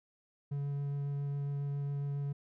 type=tone with vibrato; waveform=triangle; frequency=141.8 Hz; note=C#3; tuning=40 cents sharp; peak=-31 dBFS; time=0.51-2.33 s; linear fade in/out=10 ms; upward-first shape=sine; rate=7.3 Hz; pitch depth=8 cents each way; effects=none